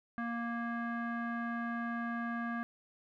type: tone with low-pass filter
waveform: square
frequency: 234.4 Hz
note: A#3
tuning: 10 cents sharp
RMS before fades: -37 dBFS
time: 0.18-2.63 s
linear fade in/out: 0 ms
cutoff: 1500 Hz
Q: 6.2
effects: none